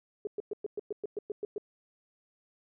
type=tone bursts; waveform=sine; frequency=415.3 Hz; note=G#4; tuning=in tune; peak=-31 dBFS; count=11; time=0.25-1.581 s; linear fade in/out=2 ms; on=21 ms; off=110 ms; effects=none